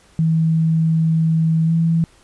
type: tone with pitch glide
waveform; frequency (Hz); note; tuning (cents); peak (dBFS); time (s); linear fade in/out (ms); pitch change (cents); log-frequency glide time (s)
sine; 161.5 to 164.89; E3 to E3; -35 to +1; -13; 0.19-2.04; 0; +36; 1.65-1.72
effects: pink hiss -52 dBFS RMS until 2.23 s + resampled to 24000 Hz